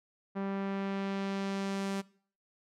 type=tone with low-pass filter sweep; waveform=sawtooth; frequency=196 Hz; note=G3; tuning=in tune; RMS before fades=-35 dBFS; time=0.35-2.02 s; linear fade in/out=20 ms; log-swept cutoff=1500 to 10000 Hz; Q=0.79; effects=noise-tail reverb RT60 0.5 s tail -21 dB re dry